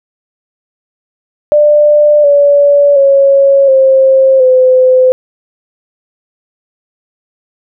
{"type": "tone with pitch steps", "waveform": "sine", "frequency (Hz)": [594, 572.4, 551.7, 531.6, 512.3], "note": ["D5", "D5", "C#5", "C5", "C5"], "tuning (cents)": [20, -45, -8, 27, -37], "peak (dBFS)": -3, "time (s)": [1.52, 5.12], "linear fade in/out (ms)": 0, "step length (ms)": 720, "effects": []}